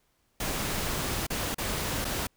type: noise with dropouts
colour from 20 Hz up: pink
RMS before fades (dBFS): -31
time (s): 0.4-2.27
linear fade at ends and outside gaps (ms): 5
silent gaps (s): 1.268-1.302 / 1.546-1.582 / 2.046-2.05
effects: pink hiss -71 dBFS RMS until 2.36 s